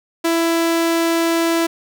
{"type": "tone", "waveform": "sawtooth", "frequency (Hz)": 332.6, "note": "E4", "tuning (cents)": 16, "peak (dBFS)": -11, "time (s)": [0.24, 1.67], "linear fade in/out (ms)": 10, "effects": []}